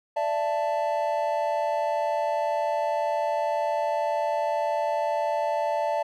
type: chord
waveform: triangle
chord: D suspended second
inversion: none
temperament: equal with one note detuned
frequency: 587.3 / 667.3 / 880 Hz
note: D5 / E5 / A5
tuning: 0 / +21 / 0 cents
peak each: -26 dBFS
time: 0.16-6.03 s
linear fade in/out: 10 ms
effects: none